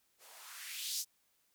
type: noise with band-pass filter sweep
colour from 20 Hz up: violet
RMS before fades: -43 dBFS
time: 0.18-1.05 s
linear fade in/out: 50 ms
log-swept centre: 440 to 6100 Hz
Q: 2.2
effects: white hiss -75 dBFS RMS until 1.54 s